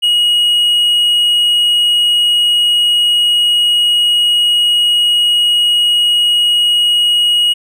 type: tone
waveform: triangle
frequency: 2895 Hz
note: F#7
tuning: 38 cents flat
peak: -7 dBFS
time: 0.02-7.54 s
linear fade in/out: 20 ms
effects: none